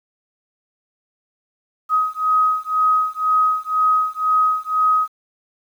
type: beating tone pair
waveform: sine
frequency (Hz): 1260 / 1262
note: D#6 / D#6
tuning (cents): +21 / +24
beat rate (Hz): 2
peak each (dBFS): -18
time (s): 1.89-5.08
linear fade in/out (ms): 50
effects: 8-bit